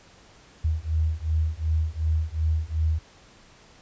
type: beating tone pair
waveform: sine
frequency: 77.78 / 80.48 Hz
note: D#2 / E2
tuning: 0 / -41 cents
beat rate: 2.7 Hz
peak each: -25 dBFS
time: 0.64-2.99 s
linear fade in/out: 10 ms
effects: pink hiss -53 dBFS RMS until 3.81 s + resampled to 16000 Hz